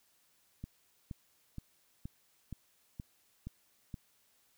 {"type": "click train", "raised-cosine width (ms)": 5, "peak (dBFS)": -29, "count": 8, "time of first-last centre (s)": [0.64, 3.942], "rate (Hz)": 2.12, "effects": ["white hiss -71 dBFS RMS until 4.57 s"]}